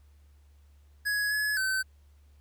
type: tone with pitch steps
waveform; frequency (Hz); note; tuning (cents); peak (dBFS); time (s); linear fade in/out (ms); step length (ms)
square; 1673 / 1698 / 1533; G#6 / G#6 / G6; +12 / +38 / -39; -27; 1.05-1.83; 20; 260
effects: added 72 Hz sine -55 dBFS peak until 2.4 s + pink hiss -71 dBFS RMS until 2.4 s